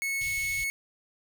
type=tone; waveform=45% pulse; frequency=2199 Hz; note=C#7; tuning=14 cents flat; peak=-28 dBFS; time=0.02-0.7 s; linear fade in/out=0 ms
type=band-stop noise; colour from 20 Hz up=pink; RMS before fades=-42 dBFS; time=0.21-0.64 s; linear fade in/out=2 ms; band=140 to 2400 Hz; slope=96 dB/octave
effects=none